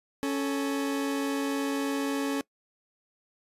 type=tone pair together; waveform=40% pulse; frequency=277.2 / 437.6 Hz; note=C#4 / A4; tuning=0 / -9 cents; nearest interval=minor sixth; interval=791 cents; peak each=-27 / -33 dBFS; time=0.23-2.41 s; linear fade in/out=0 ms; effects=noise-tail reverb RT60 0.1 s tail -22 dB re dry + resampled to 32000 Hz